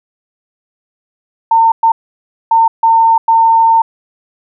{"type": "tone bursts at uneven times", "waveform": "sine", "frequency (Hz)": 907, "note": "A#5", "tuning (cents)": -48, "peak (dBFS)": -5, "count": 5, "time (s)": [[1.51, 1.72], [1.83, 1.92], [2.51, 2.68], [2.83, 3.18], [3.28, 3.82]], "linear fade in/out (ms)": 5, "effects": []}